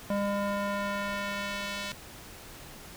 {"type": "tone with band-pass filter sweep", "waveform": "square", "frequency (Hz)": 201.9, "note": "G#3", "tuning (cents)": -49, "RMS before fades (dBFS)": -32, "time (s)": [0.1, 1.92], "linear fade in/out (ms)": 2, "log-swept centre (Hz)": [600, 3600], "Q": 0.84, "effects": ["pink hiss -47 dBFS RMS until 2.96 s"]}